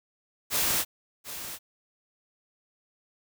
white noise with echo, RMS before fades -26 dBFS, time 0.5-0.85 s, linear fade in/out 50 ms, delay 740 ms, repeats 1, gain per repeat -12 dB, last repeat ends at 1.59 s, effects none

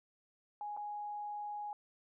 sine tone with dropouts, 830.6 Hz, G#5, in tune, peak -39 dBFS, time 0.61-1.73 s, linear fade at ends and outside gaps 1 ms, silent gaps 0.766-0.773 s, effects none

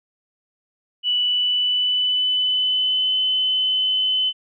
sine tone with pitch glide, 2960 to 3033 Hz, F#7 to F#7, 0 to +42 cents, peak -17 dBFS, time 1.03-4.33 s, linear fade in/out 50 ms, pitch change +42 cents, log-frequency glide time 1.16-3.16 s, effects none

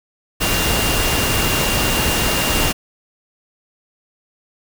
sine tone in noise, 2794 Hz, F7, in tune, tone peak -24 dBFS, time 0.4-2.73 s, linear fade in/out 20 ms, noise pink, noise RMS -18 dBFS, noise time 0.4-2.73 s, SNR -9 dB, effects none

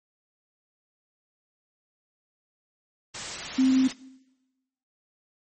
sine tone in noise, 261.6 Hz, C4, in tune, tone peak -17 dBFS, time 3.58-3.88 s, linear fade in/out 10 ms, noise white, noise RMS -34 dBFS, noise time 3.14-3.93 s, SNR +14 dB, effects noise-tail reverb RT60 1.0 s tail -20 dB re dry + MP3 32 kbps

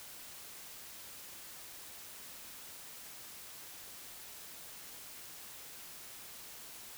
silence, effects white hiss -50 dBFS RMS until 6.97 s

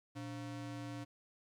square ring-modulated tone, 204.7 Hz, G#3, 25 cents flat, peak -40 dBFS, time 0.15-1.05 s, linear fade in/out 20 ms, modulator 85.9 Hz, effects low-pass 8000 Hz 12 dB/octave + 12-bit

